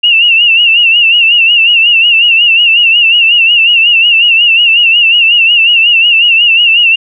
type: tone with vibrato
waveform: sine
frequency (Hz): 2771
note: F7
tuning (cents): -14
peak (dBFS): -3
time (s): 0.03-6.96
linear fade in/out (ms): 10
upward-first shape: sine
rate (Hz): 5.5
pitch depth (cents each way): 85
effects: none